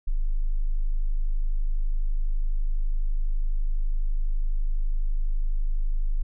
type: tone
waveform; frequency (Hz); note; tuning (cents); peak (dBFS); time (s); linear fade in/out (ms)
sine; 26; G#0; +3; -20; 0.07-6.23; 10
effects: none